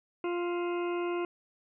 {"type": "harmonic tone with a mistuned harmonic", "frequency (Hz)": 349.2, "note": "F4", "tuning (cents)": 0, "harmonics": [1, 2, 3, 4, 6, 7, 8], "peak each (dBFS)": [-30, -41, -40, -45, -48, -47, -50], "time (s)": [0.24, 1.25], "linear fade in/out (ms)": 2, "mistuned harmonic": 7, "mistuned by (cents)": 59, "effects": []}